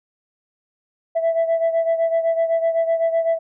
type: beating tone pair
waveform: sine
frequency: 659.3 / 667.2 Hz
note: E5 / E5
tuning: 0 / +21 cents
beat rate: 7.9 Hz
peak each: -16 / -21 dBFS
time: 1.15-3.39 s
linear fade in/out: 20 ms
effects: tanh soft clip ceiling -13 dBFS